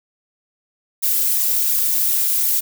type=noise with flanger; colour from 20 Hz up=violet; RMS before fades=-18 dBFS; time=1.02-2.61 s; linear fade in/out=20 ms; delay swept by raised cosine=0.65 to 5.85 ms; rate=2.8 Hz; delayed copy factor=-0.9; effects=none